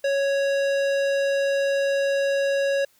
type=tone with tanh clipping; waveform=sine; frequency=554.4 Hz; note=C#5; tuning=in tune; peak=-22 dBFS; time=0.04-2.85 s; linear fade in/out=5 ms; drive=18 dB; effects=white hiss -61 dBFS RMS until 2.99 s